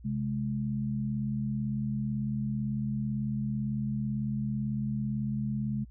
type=tone pair together; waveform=sine; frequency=132.8 / 210.8 Hz; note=C3 / G#3; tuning=+26 / +26 cents; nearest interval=minor sixth; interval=800 cents; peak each=-32 / -31 dBFS; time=0.04-5.85 s; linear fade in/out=20 ms; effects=added 59 Hz sine -47 dBFS peak until 5.9 s